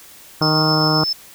harmonic tone, 155.56 Hz, D#3, in tune, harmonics 1 / 2 / 3 / 4 / 5 / 6 / 7 / 8 / 9, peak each -19 / -21 / -25 / -26 / -26 / -28 / -26 / -27 / -27 dBFS, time 0.41-1.04 s, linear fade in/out 2 ms
sine tone with tremolo, 5260 Hz, E8, 5 cents flat, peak -17 dBFS, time 0.42-1.13 s, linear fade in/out 5 ms, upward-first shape square, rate 7.6 Hz, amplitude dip 25%
effects white hiss -43 dBFS RMS until 1.34 s

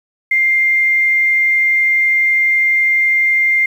sine tone, 2104 Hz, C7, 9 cents sharp, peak -10 dBFS, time 0.31-3.66 s, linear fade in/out 5 ms, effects 7-bit

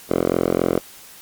5% pulse tone with band-pass filter, 43.75 Hz, F1, 4 cents sharp, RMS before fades -20 dBFS, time 0.09-0.8 s, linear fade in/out 20 ms, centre 480 Hz, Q 1.1, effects white hiss -43 dBFS RMS until 1.21 s + Opus 48 kbps

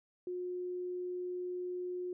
sine tone, 360 Hz, F#4, 47 cents flat, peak -36 dBFS, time 0.27-2.13 s, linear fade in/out 2 ms, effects none

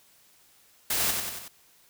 white noise with echo, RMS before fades -27 dBFS, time 0.9-1.11 s, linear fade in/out 5 ms, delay 93 ms, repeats 4, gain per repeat -4 dB, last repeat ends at 1.482 s, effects white hiss -60 dBFS RMS until 1.89 s

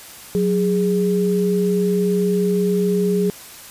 sine tone pair together, 183.7 / 412.4 Hz, F#3 / G#4, -12 / -12 cents, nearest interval octave + major second, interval 1400 cents, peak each -18 dBFS, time 0.35-3.3 s, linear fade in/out 0 ms, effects white hiss -39 dBFS RMS until 3.7 s + resampled to 32000 Hz

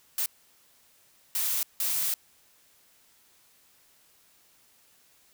blue noise bursts at uneven times, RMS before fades -28 dBFS, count 3, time 0.18-0.26 / 1.35-1.63 / 1.8-2.14 s, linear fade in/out 2 ms, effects white hiss -62 dBFS RMS until 5.33 s

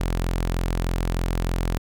sawtooth tone, 43.22 Hz, F1, 17 cents flat, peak -18 dBFS, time 0-1.78 s, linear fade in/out 10 ms, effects none

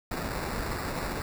pink noise with sample-and-hold, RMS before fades -33 dBFS, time 0.11-1.22 s, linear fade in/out 2 ms, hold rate 3150 Hz, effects none

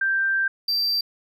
sine / triangle tone pair in turn, 1574 / 4691 Hz, G6 / D8, +7 / -3 cents, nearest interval octave + perfect fifth, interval 1890 cents, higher second, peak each -19 dBFS, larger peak neither, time 0.01-0.48 / 0.68-1.01 s, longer first, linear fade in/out 5 ms, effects none

